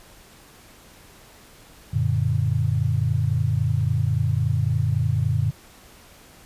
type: chord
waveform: sine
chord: Gb augmented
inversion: none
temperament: equal with one note detuned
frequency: 92.87 / 116.54 / 146.83 Hz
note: Gb2 / Bb2 / D3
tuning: +7 / 0 / 0 cents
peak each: -24 / -22 / -24 dBFS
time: 1.93-5.51 s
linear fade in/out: 10 ms
effects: pink hiss -49 dBFS RMS until 6.45 s + resampled to 32000 Hz